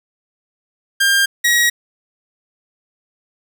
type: tone pair in turn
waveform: sawtooth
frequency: 1600 / 1902.7 Hz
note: G6 / A#6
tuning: +35 / +35 cents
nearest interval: minor third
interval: 300 cents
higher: second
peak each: -8 dBFS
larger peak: neither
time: 1-1.26 / 1.44-1.7 s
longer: neither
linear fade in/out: 10 ms
effects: none